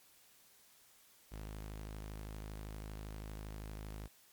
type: tone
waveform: sawtooth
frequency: 52.6 Hz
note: G#1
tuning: 23 cents sharp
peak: -40 dBFS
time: 1.31-4.08 s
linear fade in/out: 20 ms
effects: white hiss -65 dBFS RMS until 4.32 s + MP3 96 kbps